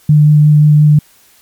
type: tone with vibrato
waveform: sine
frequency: 150 Hz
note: D3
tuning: 37 cents sharp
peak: -3 dBFS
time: 0.09-0.99 s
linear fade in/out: 5 ms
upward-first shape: sine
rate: 5.7 Hz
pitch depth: 10 cents each way
effects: white hiss -47 dBFS RMS until 1.41 s + MP3 96 kbps